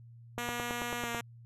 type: click train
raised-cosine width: 1 ms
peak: -22 dBFS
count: 8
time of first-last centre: 0.38-1.148 s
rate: 9.12 Hz
type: tone with pitch glide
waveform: 5% pulse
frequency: 240 to 234.9 Hz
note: B3 to A#3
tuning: -49 to +13 cents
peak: -23 dBFS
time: 0.38-1.21 s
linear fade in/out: 5 ms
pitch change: -38 cents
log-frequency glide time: 1.01-1.09 s
effects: added 117 Hz sine -50 dBFS peak until 1.45 s + resampled to 32000 Hz